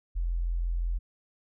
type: tone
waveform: sine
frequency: 42.8 Hz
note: F1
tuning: 34 cents flat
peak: -26 dBFS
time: 0.15-0.99 s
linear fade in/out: 20 ms
effects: none